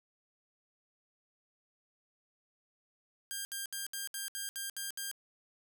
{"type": "tone bursts", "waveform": "5% pulse", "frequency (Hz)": 1600, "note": "G6", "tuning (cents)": 35, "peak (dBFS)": -26, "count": 9, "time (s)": [3.31, 5.114], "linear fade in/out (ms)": 0, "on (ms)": 140, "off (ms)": 68, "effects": []}